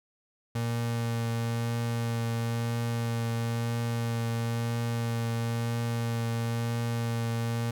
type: tone with vibrato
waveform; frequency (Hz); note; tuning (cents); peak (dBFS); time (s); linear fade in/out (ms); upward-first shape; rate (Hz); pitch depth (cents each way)
35% pulse; 116.54; A#2; 0; -26; 0.55-7.71; 5; triangle; 1; 15
effects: none